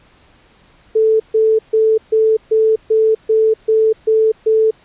sine tone bursts, 440 Hz, A4, in tune, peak -9 dBFS, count 10, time 0.95-4.71 s, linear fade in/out 10 ms, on 250 ms, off 140 ms, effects pink hiss -50 dBFS RMS until 4.84 s + resampled to 8000 Hz

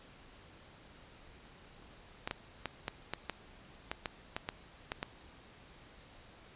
clicks, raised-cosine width 0.3 ms, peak -19 dBFS, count 12, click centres 2.275 / 2.311 / 2.657 / 2.881 / 3.136 / 3.297 / 3.915 / 4.058 / 4.365 / 4.489 / 4.919 / 5.029 s, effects pink hiss -57 dBFS RMS until 6.55 s + resampled to 8000 Hz

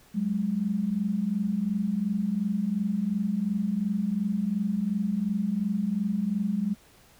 sine tone pair together, 186.4 / 209.2 Hz, F#3 / G#3, +13 / +13 cents, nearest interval major second, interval 200 cents, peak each -29 / -26 dBFS, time 0.14-6.75 s, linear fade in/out 20 ms, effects pink hiss -57 dBFS RMS until 7.19 s

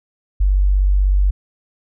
sine tone, 48.12 Hz, G1, 31 cents flat, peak -11 dBFS, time 0.4-1.31 s, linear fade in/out 10 ms, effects none

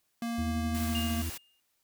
square tone with pitch glide, 233.1 to 230.3 Hz, A#3 to A#3, 0 to -21 cents, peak -32 dBFS, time 0.22-1.22 s, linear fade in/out 2 ms, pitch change -21 cents, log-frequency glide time 0.71-1.1 s
harmonic tone, 81.6 Hz, E2, 17 cents flat, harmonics 1 / 3 / 4, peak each -32 / -42 / -44 dBFS, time 0.38-1.3 s, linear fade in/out 5 ms
white noise, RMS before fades -41 dBFS, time 0.74-1.38 s, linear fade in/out 10 ms
triangle tone with exponential decay, 2825 Hz, F7, 19 cents sharp, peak -30 dBFS, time 0.95-1.6 s, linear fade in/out 0 ms, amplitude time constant 140 ms
effects white hiss -75 dBFS RMS until 1.83 s

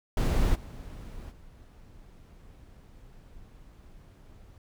brown noise with level steps, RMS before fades -24 / -42 / -51 dBFS, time 0.17-4.58 s, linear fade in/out 2 ms, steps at 0.54 / 1.3 s, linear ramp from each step 20 ms, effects none

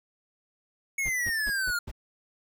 square exponential sweep, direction down, 2217 to 1400 Hz, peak -27 dBFS, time 0.98-1.79 s, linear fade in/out 5 ms
brown noise bursts, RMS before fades -36 dBFS, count 5, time 1.05-1.915 s, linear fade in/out 10 ms, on 45 ms, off 160 ms
effects none

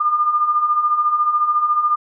sine beating tone pair, 1197 / 1211 Hz, D6 / D#6, +33 / -47 cents, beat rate 14 Hz, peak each -22 / -15 dBFS, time 0-1.96 s, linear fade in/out 10 ms, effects none

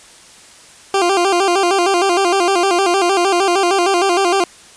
20% pulse tone with vibrato, 370 Hz, F#4, in tune, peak -7 dBFS, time 0.94-4.44 s, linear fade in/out 2 ms, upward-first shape square, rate 6.5 Hz, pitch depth 100 cents each way, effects white hiss -42 dBFS RMS until 4.76 s + resampled to 22050 Hz

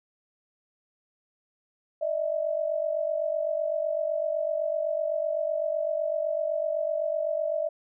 sine tone pair together, 599.1 / 647 Hz, D5 / E5, +34 / -32 cents, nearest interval minor second, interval 134 cents, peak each -28 dBFS, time 2.01-7.69 s, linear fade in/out 10 ms, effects none

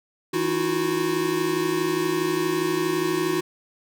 square tone cluster, 161.1 / 309.5 / 334.4 / 366.7 Hz, E3 / D#4 / E4 / F#4, -39 / -9 / +25 / -15 cents, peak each -34 / -30 / -28 / -25 dBFS, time 0.33-3.41 s, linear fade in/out 10 ms, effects none

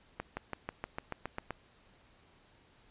accelerating click train, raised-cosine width 0.5 ms, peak -21 dBFS, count 10, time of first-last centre 0.2-1.507 s, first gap 170 ms, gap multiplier 0.96, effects pink hiss -64 dBFS RMS until 2.9 s + resampled to 8000 Hz

